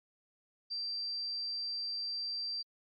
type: tone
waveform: sine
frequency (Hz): 4699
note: D8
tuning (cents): 0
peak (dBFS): -35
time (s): 0.7-2.63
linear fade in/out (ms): 20
effects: AAC 32 kbps